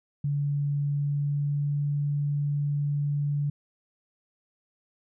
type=tone with pitch glide; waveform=sine; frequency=143.6 to 144.68 Hz; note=D3 to D3; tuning=-39 to -26 cents; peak=-24 dBFS; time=0.24-3.5 s; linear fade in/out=5 ms; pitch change=+13 cents; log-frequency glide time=0.91-1.84 s; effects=none